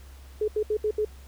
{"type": "tone bursts at uneven times", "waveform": "sine", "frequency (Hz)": 425.9, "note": "G#4", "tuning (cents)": 44, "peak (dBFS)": -22, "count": 5, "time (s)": [[0.41, 0.48], [0.56, 0.63], [0.7, 0.77], [0.84, 0.91], [0.98, 1.05]], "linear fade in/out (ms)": 5, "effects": ["added 67 Hz sine -44 dBFS peak until 1.27 s", "pink hiss -55 dBFS RMS until 1.27 s"]}